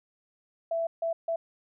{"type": "tone bursts at uneven times", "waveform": "sine", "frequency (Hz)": 664, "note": "E5", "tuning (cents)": 12, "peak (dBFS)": -26, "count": 3, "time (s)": [[0.71, 0.87], [1.02, 1.13], [1.28, 1.36]], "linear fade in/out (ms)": 5, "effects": []}